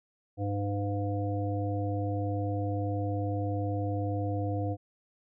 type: harmonic tone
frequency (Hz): 101.2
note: G#2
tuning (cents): -44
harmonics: 1 / 3 / 5 / 7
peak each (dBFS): -30 / -35 / -37 / -38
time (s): 0.37-4.77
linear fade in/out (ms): 50
effects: none